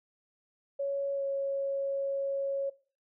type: tone with pitch glide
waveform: sine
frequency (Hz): 557 to 551.2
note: C#5 to C#5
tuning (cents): +8 to -10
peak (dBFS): -29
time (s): 0.79-2.7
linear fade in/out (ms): 10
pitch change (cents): -18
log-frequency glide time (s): 1.14-1.23
effects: noise-tail reverb RT60 0.4 s tail -20 dB re dry